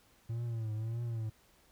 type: tone with vibrato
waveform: triangle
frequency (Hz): 113.2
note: A2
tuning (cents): +50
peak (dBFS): -32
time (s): 0.29-1.3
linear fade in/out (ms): 10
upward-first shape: triangle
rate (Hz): 1.7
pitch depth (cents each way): 100
effects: pink hiss -66 dBFS RMS until 1.71 s